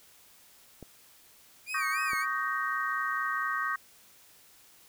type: clicks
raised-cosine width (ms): 2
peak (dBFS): -30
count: 2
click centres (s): 0.827 / 2.133
type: tone with vibrato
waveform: 40% pulse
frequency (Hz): 2349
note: D7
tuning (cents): 0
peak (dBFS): -33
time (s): 1.66-2.26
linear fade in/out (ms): 50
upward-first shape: sine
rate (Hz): 3.4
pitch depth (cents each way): 140
type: chord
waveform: sine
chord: Eb dominant seventh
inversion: third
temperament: just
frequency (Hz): 1120.1 / 1244.5 / 1555.6 / 1866.8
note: Db6 / Eb6 / G6 / Bb6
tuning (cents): +18 / 0 / -14 / +2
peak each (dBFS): -34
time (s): 1.74-3.76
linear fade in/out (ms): 5
effects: white hiss -58 dBFS RMS until 4.88 s